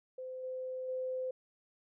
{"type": "tone with level steps", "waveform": "sine", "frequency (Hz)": 514, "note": "C5", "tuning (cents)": -31, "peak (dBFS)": [-40, -37, -34], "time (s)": [0.18, 1.31], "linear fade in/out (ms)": 5, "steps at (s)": [0.43, 0.88], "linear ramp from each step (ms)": 10, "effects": []}